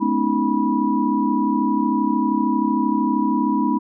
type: tone cluster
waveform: sine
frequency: 214 / 250.6 / 283.8 / 316.6 / 978 Hz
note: A3 / B3 / C#4 / D#4 / B5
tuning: -48 / +25 / +41 / +30 / -17 cents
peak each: -23 dBFS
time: 0-3.79 s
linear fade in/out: 20 ms
effects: none